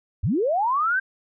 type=linear sweep; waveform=sine; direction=up; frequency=61.74 to 1593 Hz; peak=-19 dBFS; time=0.23-1 s; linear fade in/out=10 ms; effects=none